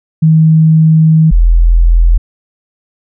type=tone pair in turn; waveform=sine; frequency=158.9 / 42.09 Hz; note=D#3 / E1; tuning=+37 / +37 cents; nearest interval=octave + major seventh; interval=2300 cents; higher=first; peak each=-3 dBFS; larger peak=neither; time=0.22-1.31 / 1.31-2.18 s; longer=first; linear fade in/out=10 ms; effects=none